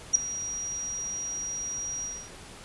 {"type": "tone with ADSR envelope", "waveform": "sine", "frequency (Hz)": 5740, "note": "F8", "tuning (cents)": 47, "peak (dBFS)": -13, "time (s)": [0.13, 2.31], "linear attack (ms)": 23, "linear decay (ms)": 4, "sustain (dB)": -18, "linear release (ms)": 280, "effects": ["pink hiss -46 dBFS RMS until 2.64 s", "resampled to 24000 Hz"]}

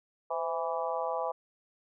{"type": "harmonic tone with a mistuned harmonic", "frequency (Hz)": 164.81, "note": "E3", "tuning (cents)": 0, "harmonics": [3, 4, 5, 6, 7], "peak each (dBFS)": [-35, -35, -36, -37, -39], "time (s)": [0.3, 1.32], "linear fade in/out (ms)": 10, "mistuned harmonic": 3, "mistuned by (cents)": 58, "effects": []}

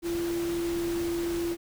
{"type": "tone in noise", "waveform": "sine", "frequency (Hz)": 340.8, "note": "F4", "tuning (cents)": -42, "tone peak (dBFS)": -27, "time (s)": [0.02, 1.57], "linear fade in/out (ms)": 50, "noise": "pink", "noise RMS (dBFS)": -39, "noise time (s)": [0.02, 1.57], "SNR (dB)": 9, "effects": []}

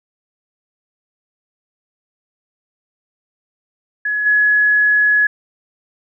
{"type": "tone with level steps", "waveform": "sine", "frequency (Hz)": 1690, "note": "G#6", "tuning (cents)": 30, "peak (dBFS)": [-16, -10], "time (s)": [4.05, 5.27], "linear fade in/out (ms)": 5, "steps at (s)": 4.25, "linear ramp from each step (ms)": 20, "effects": []}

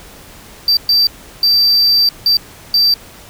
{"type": "tone bursts at uneven times", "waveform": "triangle", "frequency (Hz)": 4671, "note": "D8", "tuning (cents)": -10, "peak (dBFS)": -7, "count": 5, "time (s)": [[0.68, 0.77], [0.89, 1.07], [1.43, 2.09], [2.26, 2.37], [2.74, 2.94]], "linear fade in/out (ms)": 2, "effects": ["pink hiss -38 dBFS RMS until 3.29 s"]}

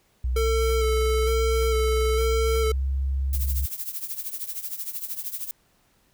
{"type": "tone with pitch glide", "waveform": "sine", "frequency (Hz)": [62.2, 67.44], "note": ["B1", "C#2"], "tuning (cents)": [13, -47], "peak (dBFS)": -22, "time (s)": [0.24, 3.66], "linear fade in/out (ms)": 5, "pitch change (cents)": 140, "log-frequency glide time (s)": [2.32, 2.86]}
{"type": "tone with vibrato", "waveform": "square", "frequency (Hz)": 443.4, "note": "A4", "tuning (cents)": 13, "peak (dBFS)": -23, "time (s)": [0.36, 2.72], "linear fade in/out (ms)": 5, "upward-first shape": "square", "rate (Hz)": 1.1, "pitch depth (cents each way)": 20}
{"type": "noise with tremolo", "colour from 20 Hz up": "violet", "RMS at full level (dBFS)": -29, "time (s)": [3.33, 5.51], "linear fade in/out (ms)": 0, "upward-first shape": "triangle", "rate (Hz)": 13, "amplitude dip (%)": 85}
{"effects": ["pink hiss -64 dBFS RMS until 6.13 s"]}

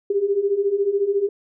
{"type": "beating tone pair", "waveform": "sine", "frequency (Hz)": [390, 404], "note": ["G4", "G#4"], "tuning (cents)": [-9, -48], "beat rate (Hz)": 14, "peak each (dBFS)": [-23, -19], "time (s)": [0.1, 1.29], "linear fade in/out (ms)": 5, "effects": []}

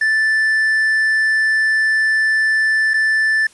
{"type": "tone with dropouts", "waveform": "triangle", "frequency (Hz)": 1760, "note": "A6", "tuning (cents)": 0, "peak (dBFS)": -11, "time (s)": [0.01, 3.47], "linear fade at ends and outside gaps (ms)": 5, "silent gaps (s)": [2.936, 2.94], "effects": ["white hiss -48 dBFS RMS until 3.53 s", "resampled to 24000 Hz"]}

